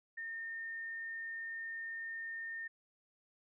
sine tone, 1822 Hz, A#6, 40 cents flat, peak -40 dBFS, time 0.17-2.68 s, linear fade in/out 10 ms, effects none

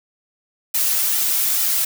blue noise with flanger, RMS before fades -19 dBFS, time 0.74-1.85 s, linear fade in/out 5 ms, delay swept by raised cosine 1.8 to 3.4 ms, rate 2.3 Hz, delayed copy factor -0.55, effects none

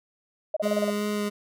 sine tone bursts, 622.3 Hz, D#5, in tune, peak -22 dBFS, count 7, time 0.54-0.902 s, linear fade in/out 5 ms, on 26 ms, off 30 ms
25% pulse tone with vibrato, 207.7 Hz, G#3, in tune, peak -22 dBFS, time 0.62-1.3 s, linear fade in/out 20 ms, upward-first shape sine, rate 2.7 Hz, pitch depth 10 cents each way
effects none

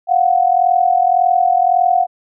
sine tone pair together, 703.2 / 745 Hz, F5 / F#5, +12 / +12 cents, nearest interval minor second, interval 100 cents, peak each -13 dBFS, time 0.07-2.07 s, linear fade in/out 50 ms, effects none

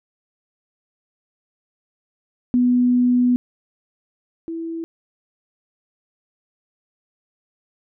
sine tone pair in turn, 246.9 / 329.6 Hz, B3 / E4, 0 / 0 cents, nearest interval perfect fourth, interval 500 cents, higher second, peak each -13 / -25 dBFS, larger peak first, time 2.54-3.36 / 4.48-4.84 s, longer first, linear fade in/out 0 ms, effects none

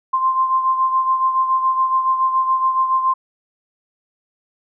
sine beating tone pair, 1046.5 / 1053.6 Hz, C6 / C6, 0 / +12 cents, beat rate 7.1 Hz, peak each -15 / -23 dBFS, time 0.13-3.14 s, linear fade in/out 10 ms, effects none

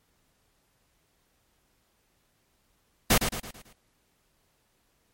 pink noise with echo, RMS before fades -20 dBFS, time 3.1-3.18 s, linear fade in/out 5 ms, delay 110 ms, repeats 5, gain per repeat -7 dB, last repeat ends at 3.73 s, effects pink hiss -70 dBFS RMS until 5.13 s + MP3 64 kbps

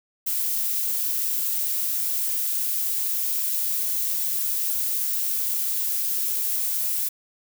violet noise, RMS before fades -25 dBFS, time 0.26-7.09 s, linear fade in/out 10 ms, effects none

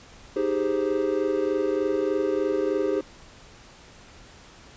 triangle chord, Ab major seventh, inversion second, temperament equal, 311.1 / 392 / 415.3 / 523.3 Hz, Eb4 / G4 / Ab4 / C5, 0 / 0 / 0 / 0 cents, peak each -27 / -24 / -26 / -27 dBFS, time 0.36-3.01 s, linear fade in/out 5 ms, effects pink hiss -49 dBFS RMS until 4.76 s + resampled to 16000 Hz

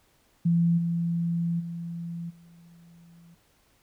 sine tone with level steps, 169.5 Hz, E3, 49 cents sharp, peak -19 / -24 / -32 / -50 dBFS, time 0.45-3.35 s, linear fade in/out 10 ms, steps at 0.77 / 1.59 / 2.29 s, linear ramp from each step 20 ms, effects pink hiss -65 dBFS RMS until 3.82 s

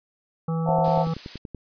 harmonic tone, 163.5 Hz, E3, 14 cents flat, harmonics 1 / 3 / 5 / 7 / 8, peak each -23 / -33 / -37 / -40 / -41 dBFS, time 0.48-1.14 s, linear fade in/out 5 ms
sine chord, F# half-diminished seventh, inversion second, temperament just, 532.8 / 666 / 740 / 888 Hz, C5 / E5 / F#5 / A5, +31 / +18 / 0 / +16 cents, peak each -25 dBFS, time 0.65-1.06 s, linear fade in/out 50 ms
click train, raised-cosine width 3 ms, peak -22 dBFS, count 10, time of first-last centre 0.69-1.547 s, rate 10.5 Hz
blue noise, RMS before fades -35 dBFS, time 0.84-1.38 s, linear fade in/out 5 ms
effects resampled to 11025 Hz

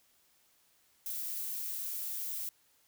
violet noise, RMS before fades -38 dBFS, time 1.06-2.49 s, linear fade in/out 2 ms, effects white hiss -69 dBFS RMS until 2.87 s

